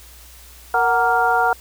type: harmonic tone with a mistuned harmonic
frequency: 233.1 Hz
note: A#3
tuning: in tune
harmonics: 2 / 3 / 4 / 5 / 6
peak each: -24 / -18 / -20 / -29 / -19 dBFS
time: 0.74-1.53 s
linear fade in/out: 2 ms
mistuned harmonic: 3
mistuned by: +100 cents
effects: added 60 Hz sine -44 dBFS peak until 1.6 s + white hiss -45 dBFS RMS until 1.6 s